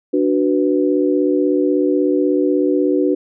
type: chord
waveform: sine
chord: B minor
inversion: first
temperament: equal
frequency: 293.7 / 370 / 493.9 Hz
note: D4 / F#4 / B4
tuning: 0 / 0 / 0 cents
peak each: -16 / -17 / -20 dBFS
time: 0.13-3.15 s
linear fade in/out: 10 ms
effects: none